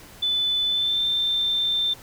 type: tone with pitch glide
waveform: sine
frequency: 3500 to 3571 Hz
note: A7 to A7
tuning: -10 to +25 cents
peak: -20 dBFS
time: 0.22-1.94 s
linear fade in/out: 10 ms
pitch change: +35 cents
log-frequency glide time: 0.66-1.05 s
effects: pink hiss -46 dBFS RMS until 2.02 s